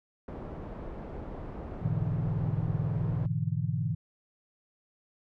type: low-pass noise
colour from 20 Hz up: pink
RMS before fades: -40 dBFS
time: 0.28-3.26 s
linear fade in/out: 2 ms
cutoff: 750 Hz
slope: 12 dB/octave
type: chord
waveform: sine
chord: E dominant seventh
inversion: first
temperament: equal with one note detuned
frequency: 104.31 / 123.47 / 146.83 / 164.81 Hz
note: G#2 / B2 / D3 / E3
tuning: +8 / 0 / 0 / 0 cents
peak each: -33 dBFS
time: 1.81-3.95 s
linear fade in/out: 10 ms
effects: none